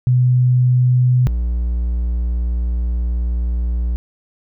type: tone pair in turn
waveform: sine / triangle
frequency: 125.3 / 59.37 Hz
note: B2 / A#1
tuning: +25 / +32 cents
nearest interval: octave + minor second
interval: 1293 cents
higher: first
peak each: -10 / -14 dBFS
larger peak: first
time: 0.07-1.27 / 1.27-3.96 s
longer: second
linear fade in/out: 0 ms
effects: none

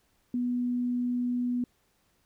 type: tone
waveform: sine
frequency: 245.3 Hz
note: B3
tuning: 12 cents flat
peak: -26 dBFS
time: 0.34-1.64 s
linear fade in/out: 2 ms
effects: pink hiss -70 dBFS RMS until 2.25 s

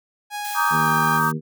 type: tone with pitch glide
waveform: sawtooth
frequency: 828 to 807.2 Hz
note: G#5 to G#5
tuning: -5 to -49 cents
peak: -23 dBFS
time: 0.3-1.21 s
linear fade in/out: 50 ms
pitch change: -44 cents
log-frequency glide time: 0.71-0.92 s
type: noise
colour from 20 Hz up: blue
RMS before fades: -34 dBFS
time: 0.44-1.32 s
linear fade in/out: 10 ms
type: chord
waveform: sine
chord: Eb major seventh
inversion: second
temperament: equal with one note detuned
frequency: 932.3 / 1156.5 / 1244.5 / 1568 Hz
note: Bb5 / D6 / Eb6 / G6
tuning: 0 / -27 / 0 / 0 cents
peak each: -23 dBFS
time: 0.54-1.33 s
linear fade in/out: 50 ms
type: harmonic tone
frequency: 77.9 Hz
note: D#2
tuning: 3 cents sharp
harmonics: 2 / 3 / 4 / 5 / 6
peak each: -25 / -28 / -41 / -34 / -38 dBFS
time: 0.7-1.41 s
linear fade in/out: 50 ms
effects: none

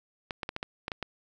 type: clicks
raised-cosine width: 0.3 ms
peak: -17 dBFS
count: 8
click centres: 0.308 / 0.432 / 0.491 / 0.564 / 0.629 / 0.881 / 0.918 / 1.027 s
effects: none

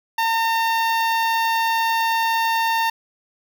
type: tone with notch filter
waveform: sawtooth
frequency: 909 Hz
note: A#5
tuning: 44 cents flat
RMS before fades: -20 dBFS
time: 0.18-2.9 s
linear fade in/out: 5 ms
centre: 8200 Hz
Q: 0.84
effects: none

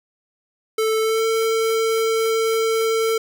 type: tone with pitch glide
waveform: square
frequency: 440 to 448.2 Hz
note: A4 to A4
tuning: 0 to +32 cents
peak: -18 dBFS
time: 0.78-3.18 s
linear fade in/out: 5 ms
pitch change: +32 cents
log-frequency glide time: 1.01-1.24 s
effects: 9-bit

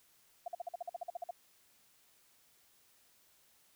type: tone bursts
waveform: sine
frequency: 698.5 Hz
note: F5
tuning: in tune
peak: -36 dBFS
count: 13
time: 0.46-1.309 s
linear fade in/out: 5 ms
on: 21 ms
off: 48 ms
effects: white hiss -68 dBFS RMS until 3.75 s

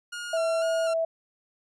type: tone with vibrato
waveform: sawtooth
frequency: 1396.9 Hz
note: F6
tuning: in tune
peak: -30 dBFS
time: 0.12-0.94 s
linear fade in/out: 10 ms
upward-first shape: square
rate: 2 Hz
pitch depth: 38 cents each way
type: tone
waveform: sine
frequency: 655 Hz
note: E5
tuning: 11 cents flat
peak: -23 dBFS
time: 0.33-1.05 s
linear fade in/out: 5 ms
effects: resampled to 24000 Hz

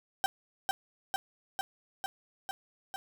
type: tone with echo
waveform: 35% pulse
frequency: 775 Hz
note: G5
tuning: 20 cents flat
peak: -23 dBFS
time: 0.24-0.26 s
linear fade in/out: 0 ms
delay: 450 ms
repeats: 6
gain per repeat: -2 dB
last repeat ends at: 2.96 s
effects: none

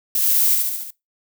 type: noise with echo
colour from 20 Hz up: violet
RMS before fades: -19 dBFS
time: 0.15-0.55 s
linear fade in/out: 2 ms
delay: 71 ms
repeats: 5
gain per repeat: -3 dB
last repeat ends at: 0.905 s
effects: noise-tail reverb RT60 0.2 s tail -22 dB re dry

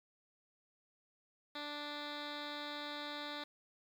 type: tone with low-pass filter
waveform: 10% pulse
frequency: 293.7 Hz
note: D4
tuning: in tune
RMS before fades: -44 dBFS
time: 1.55-3.44 s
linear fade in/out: 5 ms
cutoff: 3600 Hz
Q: 5.7
effects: 11-bit

